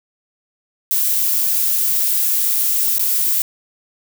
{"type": "noise with dropouts", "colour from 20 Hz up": "violet", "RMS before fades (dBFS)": -17, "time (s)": [0.91, 3.42], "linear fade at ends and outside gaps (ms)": 0, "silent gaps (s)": [2.983, 2.995], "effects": []}